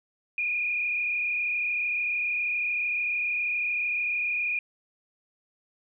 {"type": "tone with frequency modulation", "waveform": "sine", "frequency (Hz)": 2442, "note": "D#7", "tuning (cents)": -33, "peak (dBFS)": -25, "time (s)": [0.38, 4.59], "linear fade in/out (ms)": 2, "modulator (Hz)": 33, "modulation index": 1.8, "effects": []}